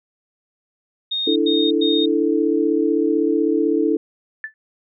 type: tone bursts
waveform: sine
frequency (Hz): 3700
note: A#7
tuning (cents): -14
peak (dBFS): -20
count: 3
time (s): 1.11-2.06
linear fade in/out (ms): 10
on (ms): 250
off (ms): 100
type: chord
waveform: sine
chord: D suspended second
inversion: none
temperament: equal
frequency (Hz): 293.7 / 329.6 / 440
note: D4 / E4 / A4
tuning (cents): 0 / 0 / 0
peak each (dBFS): -20 / -19 / -20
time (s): 1.27-3.97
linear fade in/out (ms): 5
type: tone with exponential decay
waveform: sine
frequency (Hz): 1754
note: A6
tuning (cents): -6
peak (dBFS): -21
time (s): 4.44-4.54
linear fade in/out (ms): 1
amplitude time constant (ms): 20
effects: none